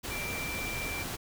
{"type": "tone in noise", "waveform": "sine", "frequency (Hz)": 2352, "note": "D7", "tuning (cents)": 2, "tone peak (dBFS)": -36, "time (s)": [0.1, 1.04], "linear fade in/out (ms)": 20, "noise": "pink", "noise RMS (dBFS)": -37, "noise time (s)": [0.03, 1.17], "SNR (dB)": -2, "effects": []}